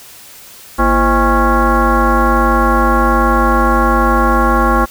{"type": "tone with frequency modulation", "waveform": "sine", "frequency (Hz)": 523.3, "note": "C5", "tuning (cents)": 0, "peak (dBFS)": -8, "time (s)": [0.78, 4.86], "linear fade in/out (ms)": 20, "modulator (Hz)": 287, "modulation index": 3, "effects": ["white hiss -37 dBFS RMS until 4.9 s"]}